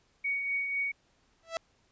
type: tone with tremolo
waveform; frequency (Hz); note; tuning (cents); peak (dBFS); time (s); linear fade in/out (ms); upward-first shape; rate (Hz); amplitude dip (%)
sine; 2239; C#7; +17; -27; 0.24-0.92; 10; triangle; 4; 45
type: tone with exponential growth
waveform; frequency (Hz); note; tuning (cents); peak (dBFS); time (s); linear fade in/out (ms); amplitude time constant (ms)
sawtooth; 659.3; E5; 0; -24; 1.43-1.57; 1; 30
effects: pink hiss -69 dBFS RMS until 1.91 s + resampled to 16000 Hz